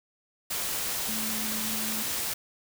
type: tone in noise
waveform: sine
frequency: 218.6 Hz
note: A3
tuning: 11 cents flat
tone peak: -36 dBFS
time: 1.08-2.03 s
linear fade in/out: 10 ms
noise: white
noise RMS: -31 dBFS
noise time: 0.5-2.34 s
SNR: -8 dB
effects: none